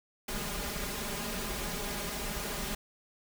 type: noise with comb filter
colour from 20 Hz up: pink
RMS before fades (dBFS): -36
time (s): 0.28-2.75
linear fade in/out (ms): 5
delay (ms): 4.9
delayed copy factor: +0.95
effects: none